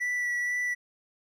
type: tone with vibrato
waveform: triangle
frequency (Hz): 1958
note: B6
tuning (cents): -15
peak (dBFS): -25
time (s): 0-0.75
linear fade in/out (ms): 20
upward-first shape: sine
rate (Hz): 2.1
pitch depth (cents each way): 13
effects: none